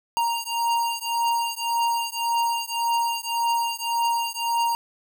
square beating tone pair, 932.3 / 934.1 Hz, A#5 / A#5, 0 / +3 cents, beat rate 1.8 Hz, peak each -26 dBFS, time 0.17-4.75 s, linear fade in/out 0 ms, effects none

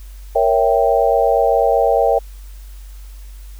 sine chord, A# diminished seventh, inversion none, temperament equal, 466.2 / 554.4 / 659.3 / 784 Hz, A#4 / C#5 / E5 / G5, 0 / 0 / 0 / 0 cents, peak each -17 dBFS, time 0.35-2.19 s, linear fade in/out 10 ms, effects added 48 Hz sine -32 dBFS peak until 3.59 s + white hiss -49 dBFS RMS until 3.59 s

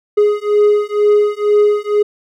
triangle beating tone pair, 415.3 / 417.4 Hz, G#4 / G#4, 0 / +9 cents, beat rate 2.1 Hz, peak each -11 dBFS, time 0.17-2.03 s, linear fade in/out 10 ms, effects none

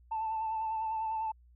sine tone with vibrato, 883 Hz, A5, 6 cents sharp, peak -30 dBFS, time 0.11-1.32 s, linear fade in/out 10 ms, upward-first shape sine, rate 10 Hz, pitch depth 28 cents each way, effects tanh soft clip ceiling -27 dBFS + added 60 Hz sine -57 dBFS peak until 1.55 s

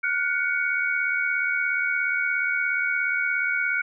sine tone cluster, 1430 / 1507 / 2240 Hz, F6 / F#6 / C#7, +41 / +31 / +18 cents, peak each -27 / -27 / -25 dBFS, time 0.03-3.82 s, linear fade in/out 10 ms, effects none

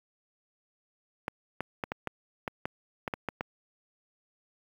clicks, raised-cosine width 0.5 ms, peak -16 dBFS, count 11, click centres 1.281 / 1.606 / 1.838 / 1.919 / 2.073 / 2.478 / 2.655 / 3.078 / 3.138 / 3.287 / 3.409 s, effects high-pass 80 Hz 12 dB/octave + 8-bit

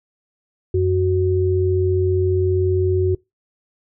sine tone pair together, 91.5 / 370.6 Hz, F#2 / F#4, -19 / +3 cents, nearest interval 2 octaves, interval 2422 cents, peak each -18 / -17 dBFS, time 0.74-3.15 s, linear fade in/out 5 ms, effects noise-tail reverb RT60 0.2 s tail -24 dB re dry

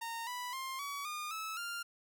sawtooth tone with pitch steps, 921 / 987.1 / 1058 / 1133.9 / 1215.3 / 1302.5 / 1396 Hz, A#5 / B5 / C6 / C#6 / D#6 / E6 / F6, -21 / -1 / +19 / +39 / -41 / -21 / -1 cents, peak -35 dBFS, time 0.01-1.83 s, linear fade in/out 10 ms, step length 260 ms, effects none

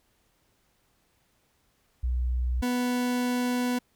sine / 40% pulse tone pair in turn, 61.74 / 247 Hz, B1 / B3, 0 / 0 cents, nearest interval 2 octaves, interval 2400 cents, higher second, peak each -24 dBFS, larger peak neither, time 2.03-2.62 / 2.62-3.79 s, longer second, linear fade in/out 10 ms, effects pink hiss -69 dBFS RMS until 3.95 s

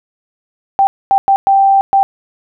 sine tone bursts at uneven times, 784 Hz, G5, in tune, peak -6 dBFS, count 5, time 0.79-0.87 / 1.11-1.18 / 1.28-1.36 / 1.47-1.81 / 1.93-2.03 s, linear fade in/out 0 ms, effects none

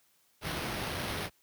pink noise with sample-and-hold, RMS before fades -35 dBFS, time 0.41-1.3 s, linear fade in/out 50 ms, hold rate 7350 Hz, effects white hiss -69 dBFS RMS until 1.42 s + high-pass 60 Hz 12 dB/octave

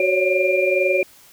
sine tone cluster, 371.9 / 544 / 566 / 2392 Hz, F#4 / C#5 / C#5 / D7, +9 / -33 / +36 / +31 cents, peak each -21 dBFS, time 0-1.03 s, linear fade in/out 2 ms, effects white hiss -49 dBFS RMS until 1.32 s

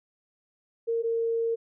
sine tone pair in turn, 460.7 / 458.8 Hz, A#4 / A#4, -20 / -28 cents, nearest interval unison, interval 8 cents, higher first, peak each -24 dBFS, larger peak neither, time 0.87-1.03 / 1.03-1.56 s, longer second, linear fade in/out 20 ms, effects none

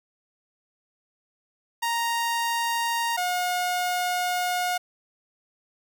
sawtooth tone pair in turn, 932.3 / 719.6 Hz, A#5 / F#5, 0 / -48 cents, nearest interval major third, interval 448 cents, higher first, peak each -20 dBFS, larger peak neither, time 1.82-3.17 / 3.17-4.78 s, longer second, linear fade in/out 10 ms, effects none

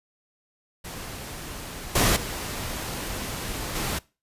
pink noise with level steps, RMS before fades -37 / -20 / -32 / -28 dBFS, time 0.84-3.99 s, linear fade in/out 10 ms, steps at 1.95 / 2.16 / 3.75 s, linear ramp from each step 5 ms, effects noise-tail reverb RT60 0.3 s tail -22 dB re dry + resampled to 32000 Hz

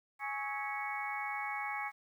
harmonic tone with a mistuned harmonic, 277.2 Hz, C#4, in tune, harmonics 3 / 4 / 5 / 6 / 7 / 8, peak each -40 / -43 / -47 / -46 / -46 / -40 dBFS, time 0.19-1.92 s, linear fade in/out 50 ms, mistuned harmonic 5, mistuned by -120 cents, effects 11-bit

